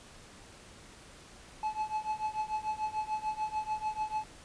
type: tone with tremolo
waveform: triangle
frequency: 861 Hz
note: A5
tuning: 38 cents flat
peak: -26 dBFS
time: 1.63-4.24 s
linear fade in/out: 2 ms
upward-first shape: triangle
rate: 6.8 Hz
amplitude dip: 95%
effects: pink hiss -53 dBFS RMS until 4.44 s + resampled to 22050 Hz